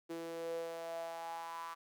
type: tone with high-pass filter sweep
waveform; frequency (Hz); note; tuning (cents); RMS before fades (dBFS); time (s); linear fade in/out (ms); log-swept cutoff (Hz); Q
sawtooth; 166.1; E3; +13; -43; 0.09-1.75; 20; 370 to 1100; 7.4
effects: none